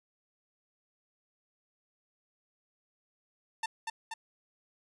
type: tone with echo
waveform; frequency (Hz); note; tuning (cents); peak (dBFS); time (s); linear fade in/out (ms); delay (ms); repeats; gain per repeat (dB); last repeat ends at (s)
sawtooth; 897; A5; +33; -27; 3.63-3.66; 5; 240; 2; -3; 4.14
effects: resampled to 24000 Hz